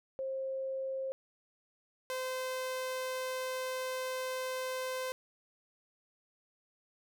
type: tone pair in turn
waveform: sine / sawtooth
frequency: 532 / 515.4 Hz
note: C5 / C5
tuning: +29 / -26 cents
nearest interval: minor second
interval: 55 cents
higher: first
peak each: -34 / -31 dBFS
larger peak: second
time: 0.19-1.12 / 2.1-5.12 s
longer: second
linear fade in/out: 0 ms
effects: none